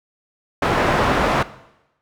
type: low-pass noise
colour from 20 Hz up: white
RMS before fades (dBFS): -18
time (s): 0.62-1.43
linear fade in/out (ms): 5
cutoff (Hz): 1200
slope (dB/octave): 12
effects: noise-tail reverb RT60 0.9 s tail -17 dB re dry